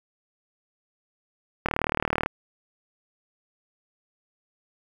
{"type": "click train", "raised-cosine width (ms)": 0.5, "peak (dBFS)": -8, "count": 24, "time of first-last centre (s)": [1.66, 2.261], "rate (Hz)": 38.3, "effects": ["7-bit"]}